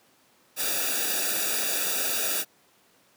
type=noise with comb filter; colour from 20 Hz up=white; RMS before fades=-27 dBFS; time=0.56-2.45 s; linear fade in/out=50 ms; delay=0.95 ms; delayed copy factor=-1; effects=pink hiss -61 dBFS RMS until 3.16 s + high-pass 200 Hz 12 dB/octave